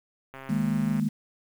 click train, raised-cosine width 0.5 ms, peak -27 dBFS, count 89, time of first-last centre 0.34-0.997 s, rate 134 Hz
sine chord, D# suspended fourth, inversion none, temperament just, 155.56 / 207.4 / 233.3 Hz, D#3 / G#3 / A#3, 0 / -2 / +2 cents, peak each -29 / -26 / -28 dBFS, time 0.49-1.09 s, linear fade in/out 10 ms
effects 8-bit

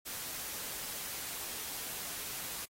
white noise, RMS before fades -41 dBFS, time 0.05-2.66 s, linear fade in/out 20 ms, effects AAC 48 kbps

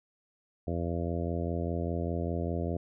harmonic tone, 85 Hz, F2, 46 cents flat, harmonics 1 / 2 / 3 / 4 / 5 / 6 / 7 / 8, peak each -33 / -36 / -38 / -39 / -40 / -41 / -41 / -42 dBFS, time 0.67-2.77 s, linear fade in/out 5 ms, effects none

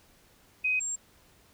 sine tone pair in turn, 2514 / 7456 Hz, D#7 / A#8, +17 / -1 cents, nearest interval octave + perfect fifth, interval 1882 cents, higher second, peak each -24 / -30 dBFS, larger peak first, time 0.64-0.8 / 0.8-0.96 s, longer neither, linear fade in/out 10 ms, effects pink hiss -61 dBFS RMS until 1.53 s

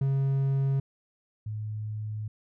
triangle / sine tone pair in turn, 136.3 / 107.16 Hz, C#3 / A2, -29 / -45 cents, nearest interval major third, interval 416 cents, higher first, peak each -21 / -31 dBFS, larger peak first, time 0.01-0.8 / 1.46-2.28 s, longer second, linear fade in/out 5 ms, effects none

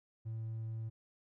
triangle tone, 111.9 Hz, A2, 30 cents sharp, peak -35 dBFS, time 0.25-0.9 s, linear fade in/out 20 ms, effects tanh soft clip ceiling -33 dBFS

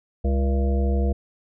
harmonic tone with a mistuned harmonic, 68 Hz, C#2, 33 cents flat, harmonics 1 / 3 / 5 / 7 / 9 / 10, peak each -19 / -28 / -33 / -31 / -38 / -35 dBFS, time 0.24-1.13 s, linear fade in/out 10 ms, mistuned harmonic 9, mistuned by -70 cents, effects none

